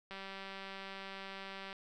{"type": "click train", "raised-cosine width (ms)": 0.3, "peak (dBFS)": -30, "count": 315, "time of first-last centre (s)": [0.11, 1.729], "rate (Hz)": 194, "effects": []}